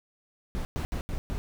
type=noise bursts at uneven times; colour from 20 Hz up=brown; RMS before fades=-31 dBFS; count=5; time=0.55-0.65 / 0.76-0.85 / 0.92-1.01 / 1.09-1.18 / 1.3-1.38 s; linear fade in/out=0 ms; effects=none